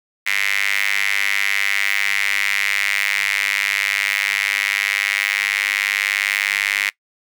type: tone with high-pass filter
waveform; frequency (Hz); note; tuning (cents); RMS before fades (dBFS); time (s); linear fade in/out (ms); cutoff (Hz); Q
sawtooth; 100.1; G2; +37; -20; 0.26-6.9; 10; 2100; 5.7
effects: noise-tail reverb RT60 0.1 s tail -21 dB re dry